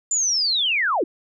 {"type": "linear sweep", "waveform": "sine", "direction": "down", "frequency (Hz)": [7210, 266.9], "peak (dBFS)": -18, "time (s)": [0.11, 1.04], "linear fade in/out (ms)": 5, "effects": []}